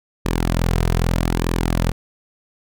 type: tone with flanger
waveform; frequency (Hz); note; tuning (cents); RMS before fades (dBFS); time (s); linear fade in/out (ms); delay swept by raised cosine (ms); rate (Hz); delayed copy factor
sawtooth; 42.31; E1; +46; -19; 0.25-1.92; 10; 1.4 to 3.6; 0.81; -0.5
effects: none